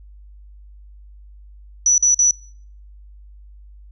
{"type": "tone bursts", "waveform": "sine", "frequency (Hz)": 5920, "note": "F#8", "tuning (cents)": 0, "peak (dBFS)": -11, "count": 3, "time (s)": [1.86, 2.31], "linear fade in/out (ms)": 2, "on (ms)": 120, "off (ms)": 45, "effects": ["noise-tail reverb RT60 0.6 s tail -26 dB re dry", "added 50 Hz sine -40 dBFS peak until 3.91 s"]}